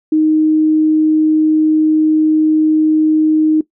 sine tone, 311.1 Hz, D#4, in tune, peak -8 dBFS, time 0.12-3.61 s, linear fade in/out 5 ms, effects noise-tail reverb RT60 0.1 s tail -18 dB re dry

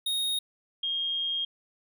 square / sine tone pair in turn, 3729 / 3235 Hz, A#7 / G#7, 0 / -46 cents, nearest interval major second, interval 246 cents, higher first, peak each -27 dBFS, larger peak neither, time 0.06-0.39 / 0.83-1.45 s, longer second, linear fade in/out 5 ms, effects none

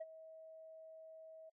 sine tone with ADSR envelope, 641 Hz, E5, 49 cents flat, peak -39 dBFS, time 0-1.5 s, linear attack 12 ms, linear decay 31 ms, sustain -14 dB, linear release 13 ms, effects noise-tail reverb RT60 0.1 s tail -24 dB re dry + tanh soft clip ceiling -40 dBFS

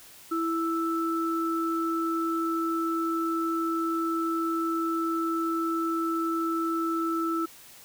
sine tone pair together, 330 / 1320 Hz, E4 / E6, +2 / +2 cents, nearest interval 2 octaves, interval 2400 cents, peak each -27 / -29 dBFS, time 0.31-7.46 s, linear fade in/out 10 ms, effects white hiss -50 dBFS RMS until 7.84 s

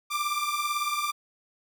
sawtooth beating tone pair, 1174.7 / 1192.7 Hz, D6 / D6, 0 / +26 cents, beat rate 18 Hz, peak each -26 dBFS, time 0.1-1.12 s, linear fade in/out 20 ms, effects none

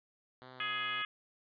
5% pulse tone with vibrato, 127.6 Hz, C3, 43 cents flat, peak -39 dBFS, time 0.42-1.02 s, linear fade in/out 0 ms, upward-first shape triangle, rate 2.9 Hz, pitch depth 9 cents each way
harmonic tone, 418.8 Hz, G#4, 15 cents sharp, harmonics 3 / 4 / 5 / 6 / 7 / 8, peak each -39 / -40 / -41 / -42 / -42 / -43 dBFS, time 0.6-1.05 s, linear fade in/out 2 ms
effects resampled to 11025 Hz

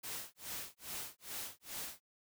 white noise with tremolo, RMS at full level -42 dBFS, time 0.03-2.01 s, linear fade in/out 10 ms, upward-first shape sine, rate 2.4 Hz, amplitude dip 100%, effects none

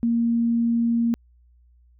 sine tone, 233.1 Hz, A#3, in tune, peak -18 dBFS, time 0.03-1.14 s, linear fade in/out 0 ms, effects added 60 Hz sine -53 dBFS peak until 1.99 s

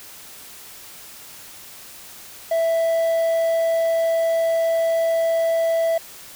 triangle tone, 660 Hz, E5, 2 cents sharp, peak -15 dBFS, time 2.51-5.98 s, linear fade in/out 5 ms, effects white hiss -41 dBFS RMS until 6.35 s

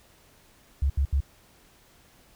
sine tone bursts, 69.3 Hz, C#2, in tune, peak -20 dBFS, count 3, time 0.82-1.205 s, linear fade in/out 5 ms, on 79 ms, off 74 ms, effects pink hiss -58 dBFS RMS until 2.35 s

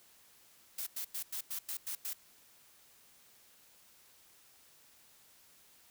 blue noise bursts, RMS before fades -39 dBFS, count 8, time 0.78-2.133 s, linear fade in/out 5 ms, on 86 ms, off 95 ms, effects white hiss -63 dBFS RMS until 5.9 s

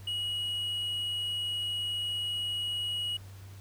triangle tone, 2905 Hz, F#7, 32 cents flat, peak -29 dBFS, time 0.07-3.17 s, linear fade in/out 5 ms, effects added 97 Hz sine -45 dBFS peak until 3.6 s + pink hiss -56 dBFS RMS until 3.6 s

